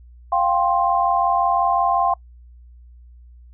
sine chord, F suspended second, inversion none, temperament equal with one note detuned, 698.5 / 784 / 1053.2 Hz, F5 / G5 / C6, 0 / 0 / +11 cents, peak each -20 dBFS, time 0.32-2.14 s, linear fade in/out 5 ms, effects noise-tail reverb RT60 0.1 s tail -25 dB re dry + added 60 Hz sine -42 dBFS peak until 3.53 s

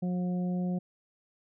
harmonic tone, 179.8 Hz, F#3, 49 cents flat, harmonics 1 / 2 / 3 / 4, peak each -28 / -42 / -43 / -46 dBFS, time 0.02-0.79 s, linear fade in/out 10 ms, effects none

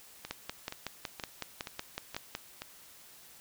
two click trains, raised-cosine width 0.2 ms, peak -18 / -22 dBFS, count 12 / 6, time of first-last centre 0.31-2.351 / 0.25-2.62 s, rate 5.39 / 2.11 Hz, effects white hiss -55 dBFS RMS until 3.4 s

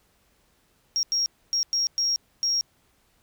sine tone bursts at uneven times, 5590 Hz, F8, 1 cent sharp, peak -20 dBFS, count 6, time 0.96-1.03 / 1.12-1.26 / 1.53-1.63 / 1.73-1.87 / 1.98-2.16 / 2.43-2.61 s, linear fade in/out 0 ms, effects tanh soft clip ceiling -17 dBFS + pink hiss -65 dBFS RMS until 3.22 s

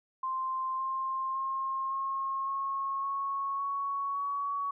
sine tone with pitch steps, 1046.5 / 1057.4 / 1068.5 / 1079.7 / 1090.9 / 1102.3 / 1113.9 / 1125.5 Hz, C6 / C6 / C6 / C#6 / C#6 / C#6 / C#6 / C#6, 0 / +18 / +36 / -46 / -28 / -10 / +8 / +26 cents, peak -30 dBFS, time 0.23-4.71 s, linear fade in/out 5 ms, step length 560 ms, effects none

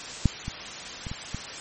clicks, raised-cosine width 5 ms, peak -6 / -19 / -22 / -21 / -19 dBFS, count 5, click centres 0.257 / 0.481 / 1.068 / 1.115 / 1.346 s, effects white hiss -37 dBFS RMS until 1.6 s + MP3 32 kbps

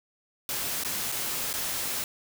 white noise with dropouts, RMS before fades -31 dBFS, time 0.49-2.04 s, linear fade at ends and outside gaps 1 ms, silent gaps 0.836-0.848 / 1.118-1.122 / 1.53-1.538 s, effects none

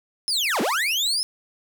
35% pulse linear two-way sweep, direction down then up, 5274 to 181.8 to 5274 Hz, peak -19 dBFS, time 0.28-1.23 s, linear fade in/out 0 ms, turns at 0.61 s, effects none

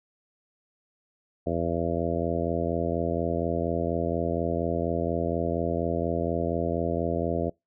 harmonic tone, 84.2 Hz, E2, 37 cents sharp, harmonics 1 / 2 / 3 / 4 / 5 / 6 / 7 / 8, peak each -33 / -33 / -33 / -33 / -33 / -33 / -33 / -33 dBFS, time 1.46-7.5 s, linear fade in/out 10 ms, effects noise-tail reverb RT60 0.2 s tail -25 dB re dry

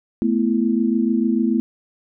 sine chord, A suspended second, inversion none, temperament equal with one note detuned, 220 / 246.9 / 332.7 Hz, A3 / B3 / E4, 0 / 0 / +16 cents, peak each -19 / -20 / -22 dBFS, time 0.22-1.6 s, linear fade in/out 0 ms, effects none

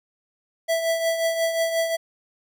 square tone with tremolo, 659.3 Hz, E5, in tune, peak -19 dBFS, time 0.68-1.97 s, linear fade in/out 20 ms, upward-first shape triangle, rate 5.6 Hz, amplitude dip 60%, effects none

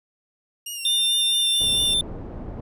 15% pulse tone with vibrato, 2812 Hz, F7, 11 cents sharp, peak -23 dBFS, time 0.66-1.94 s, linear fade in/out 5 ms, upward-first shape sine, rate 4.5 Hz, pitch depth 40 cents each way
square tone with pitch glide, 3597 to 3562 Hz, A7 to A7, +37 to +21 cents, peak -19 dBFS, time 0.85-2.01 s, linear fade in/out 2 ms, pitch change -16 cents, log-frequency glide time 1.31-1.56 s
pink low-pass noise, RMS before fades -34 dBFS, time 1.6-2.61 s, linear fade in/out 10 ms, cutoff 580 Hz, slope 12 dB/octave
effects none

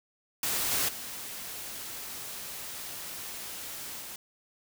white noise with level steps, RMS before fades -30 / -28 / -40 / -42 dBFS, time 0.43-4.16 s, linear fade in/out 2 ms, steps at 0.71 / 0.88 / 4 s, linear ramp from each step 10 ms, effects none

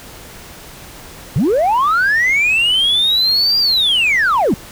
sine linear two-way sweep, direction up then down, 110 to 4822 to 156.6 Hz, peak -9 dBFS, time 1.36-4.54 s, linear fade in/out 0 ms, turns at 3.59 s, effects tanh soft clip ceiling -9 dBFS + pink hiss -36 dBFS RMS until 4.71 s

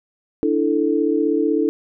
sine chord, D suspended second, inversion none, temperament equal, 293.7 / 329.6 / 440 Hz, D4 / E4 / A4, 0 / 0 / 0 cents, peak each -20 / -20 / -20 dBFS, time 0.43-1.69 s, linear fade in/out 0 ms, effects none

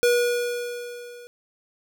square tone with level ramp, 483.1 Hz, B4, 38 cents flat, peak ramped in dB -16 to -42 dBFS, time 0.03-1.27 s, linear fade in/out 0 ms, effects none

